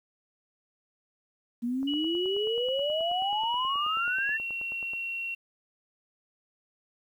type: exponential sweep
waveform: sine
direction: up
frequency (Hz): 232.4 to 1800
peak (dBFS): -27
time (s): 1.62-4.38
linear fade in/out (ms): 20
type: click train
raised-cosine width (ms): 1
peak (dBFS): -33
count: 30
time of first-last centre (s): 1.83-4.935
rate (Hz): 9.34
type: tone with pitch glide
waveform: sine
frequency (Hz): 2928 to 2732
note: F#7 to F7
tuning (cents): -19 to -39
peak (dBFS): -31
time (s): 1.87-5.35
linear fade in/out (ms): 10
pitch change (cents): -120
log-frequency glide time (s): 3.65-4.11
effects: 10-bit